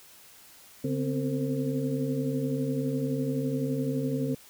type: tone cluster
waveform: sine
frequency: 141.8 / 250.5 / 262.3 / 451.3 / 523 Hz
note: C#3 / B3 / C4 / A4 / C5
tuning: +40 / +25 / +4 / +44 / -1 cents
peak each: -31 / -36 / -30 / -34 / -38 dBFS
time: 0.84-4.35 s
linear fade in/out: 5 ms
effects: white hiss -53 dBFS RMS until 4.49 s